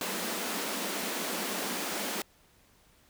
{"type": "high-pass noise", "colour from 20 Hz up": "pink", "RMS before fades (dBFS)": -34, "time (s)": [0.01, 2.22], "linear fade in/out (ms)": 2, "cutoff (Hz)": 180, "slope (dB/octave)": 96, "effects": ["pink hiss -63 dBFS RMS until 3.09 s"]}